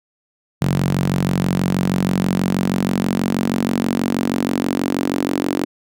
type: tone with high-pass filter sweep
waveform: sawtooth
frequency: 46.25 Hz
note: F#1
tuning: in tune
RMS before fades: -19 dBFS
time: 0.61-5.65 s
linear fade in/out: 10 ms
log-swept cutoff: 150 to 290 Hz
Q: 3.7
effects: none